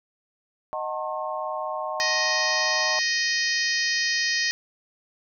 sine chord, D# diminished seventh, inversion none, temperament just, 622.3 / 746.7 / 896 / 1075.3 Hz, D#5 / F#5 / A5 / C6, 0 / +16 / +31 / +47 cents, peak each -31 / -34 / -34 / -32 dBFS, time 0.73-2.99 s, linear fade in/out 0 ms
harmonic tone, 622.3 Hz, D#5, in tune, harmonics 3 / 4 / 5 / 6 / 7 / 8 / 9 / 10, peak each -25 / -32 / -36 / -38 / -30 / -29 / -32 / -36 dBFS, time 2-4.51 s, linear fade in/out 0 ms
effects none

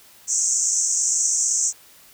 pink band-pass noise, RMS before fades -21 dBFS, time 0.27-1.73 s, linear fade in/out 50 ms, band 5900 to 8000 Hz, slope 96 dB/octave, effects white hiss -50 dBFS RMS until 2.13 s

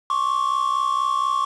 triangle tone pair together, 1079 / 1143.2 Hz, C#6 / D6, -47 / -47 cents, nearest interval minor second, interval 100 cents, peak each -20 dBFS, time 0.1-1.45 s, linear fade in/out 2 ms, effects resampled to 22050 Hz + 7-bit

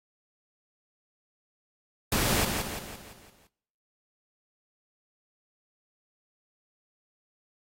pink noise with echo, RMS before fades -26 dBFS, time 2.12-2.45 s, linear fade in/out 2 ms, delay 170 ms, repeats 6, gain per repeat -6 dB, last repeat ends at 3.47 s, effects noise-tail reverb RT60 0.8 s tail -23 dB re dry + AAC 48 kbps

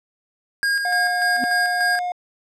square tone with tremolo, 1624 Hz, G#6, 39 cents flat, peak -18 dBFS, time 0.63-1.99 s, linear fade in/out 0 ms, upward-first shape square, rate 3.4 Hz, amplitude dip 40%
triangle tone, 716 Hz, F5, 43 cents sharp, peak -20 dBFS, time 0.85-2.12 s, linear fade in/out 2 ms
sine tone with exponential growth, 252.7 Hz, B3, 40 cents sharp, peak -19 dBFS, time 1.34-1.44 s, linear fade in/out 0 ms, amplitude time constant 20 ms
effects low-pass 9000 Hz 12 dB/octave

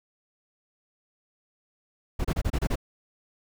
brown noise bursts, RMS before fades -25 dBFS, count 7, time 2.19-2.757 s, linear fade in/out 10 ms, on 57 ms, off 28 ms, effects none

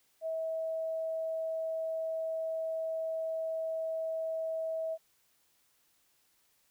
sine tone, 646 Hz, E5, 35 cents flat, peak -32 dBFS, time 0.21-4.98 s, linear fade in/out 50 ms, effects white hiss -71 dBFS RMS until 6.7 s

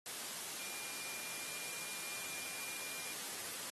sine tone in noise, 2400 Hz, D7, 37 cents sharp, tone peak -51 dBFS, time 0.59-3.13 s, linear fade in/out 0 ms, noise white, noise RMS -44 dBFS, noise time 0.06-3.7 s, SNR -10 dB, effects high-pass 150 Hz 12 dB/octave + AAC 32 kbps

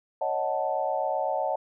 sine chord, D# half-diminished seventh, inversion third, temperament equal, 554.4 / 622.3 / 740 / 880 Hz, C#5 / D#5 / F#5 / A5, 0 / 0 / 0 / 0 cents, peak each -31 / -30 / -30 / -31 dBFS, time 0.21-1.56 s, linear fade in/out 5 ms, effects none

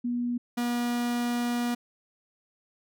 sine / 45% pulse tone pair in turn, 242 / 240.6 Hz, B3 / B3, -35 / -45 cents, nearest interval unison, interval 10 cents, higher first, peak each -26 dBFS, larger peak neither, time 0.04-0.38 / 0.57-1.75 s, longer second, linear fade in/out 10 ms, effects none

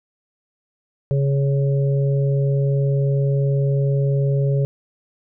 harmonic tone, 138.59 Hz, C#3, in tune, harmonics 1 / 3 / 4, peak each -16 / -26 / -28 dBFS, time 1.11-4.65 s, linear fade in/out 0 ms, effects none

